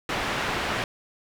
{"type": "low-pass noise", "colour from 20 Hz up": "white", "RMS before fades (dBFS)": -28, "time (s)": [0.09, 0.84], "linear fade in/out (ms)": 2, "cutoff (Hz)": 2100, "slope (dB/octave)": 12, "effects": []}